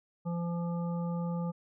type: harmonic tone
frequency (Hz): 171.5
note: F3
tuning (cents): -31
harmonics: 1 / 3 / 5 / 7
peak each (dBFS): -31 / -41 / -45 / -48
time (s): 0.25-1.52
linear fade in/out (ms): 20
effects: none